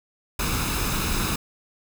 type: noise with comb filter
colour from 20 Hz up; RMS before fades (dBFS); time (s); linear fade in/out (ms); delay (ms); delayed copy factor
pink; -25; 0.39-1.36; 5; 0.78; +0.55
effects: none